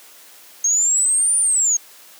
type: linear two-way sweep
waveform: sine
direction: up then down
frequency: 6420 to 9397 to 6420 Hz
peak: -14 dBFS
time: 0.64-1.77 s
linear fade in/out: 5 ms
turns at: 1.38 s
effects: white hiss -45 dBFS RMS until 2.19 s + high-pass 300 Hz 12 dB/octave